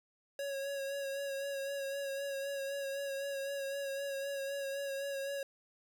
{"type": "tone with vibrato", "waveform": "square", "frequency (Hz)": 553, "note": "C#5", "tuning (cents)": -4, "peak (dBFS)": -37, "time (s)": [0.39, 5.43], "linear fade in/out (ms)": 2, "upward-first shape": "sine", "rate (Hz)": 3.9, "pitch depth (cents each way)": 28, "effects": []}